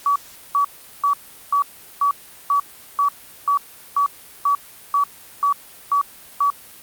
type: tone bursts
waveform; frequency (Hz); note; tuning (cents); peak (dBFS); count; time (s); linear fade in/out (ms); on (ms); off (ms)
sine; 1140; C#6; +48; -14; 14; 0.06-6.502; 2; 98; 390
effects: white hiss -43 dBFS RMS until 6.82 s + Opus 48 kbps